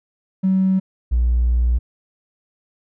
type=tone pair in turn; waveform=triangle; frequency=189.4 / 59.9 Hz; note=F#3 / A#1; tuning=+41 / +48 cents; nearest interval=octave + minor sixth; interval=1993 cents; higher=first; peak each=-10 dBFS; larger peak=neither; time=0.43-0.8 / 1.11-1.79 s; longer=second; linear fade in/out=20 ms; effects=tanh soft clip ceiling -11 dBFS